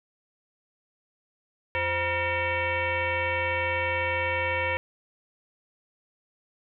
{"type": "tone with frequency modulation", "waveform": "sine", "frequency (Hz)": 1390, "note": "F6", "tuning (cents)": -9, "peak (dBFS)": -24, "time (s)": [1.75, 4.77], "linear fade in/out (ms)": 0, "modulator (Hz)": 434, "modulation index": 2.8, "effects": []}